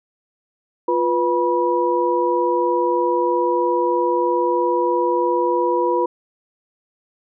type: tone cluster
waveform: sine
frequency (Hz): 350 / 493.1 / 972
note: F4 / B4 / B5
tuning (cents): +4 / -3 / -28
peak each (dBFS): -20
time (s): 0.88-6.06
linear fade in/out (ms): 5
effects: none